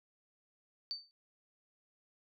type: tone with exponential decay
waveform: sine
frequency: 4573 Hz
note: D8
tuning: 47 cents flat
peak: -33 dBFS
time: 0.91-1.11 s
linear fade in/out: 0 ms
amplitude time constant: 43 ms
effects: none